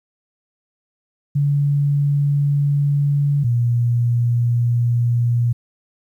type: tone pair in turn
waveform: sine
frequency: 143.1 / 119.49 Hz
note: D3 / A#2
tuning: -45 / +43 cents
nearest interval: minor third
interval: 312 cents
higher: first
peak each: -14 dBFS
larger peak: neither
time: 1.35-3.44 / 3.44-5.53 s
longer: neither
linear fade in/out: 10 ms
effects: 9-bit